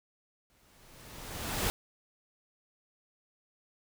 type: noise with exponential growth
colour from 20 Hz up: pink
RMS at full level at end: -29 dBFS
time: 0.5-1.7 s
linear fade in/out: 0 ms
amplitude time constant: 260 ms
effects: none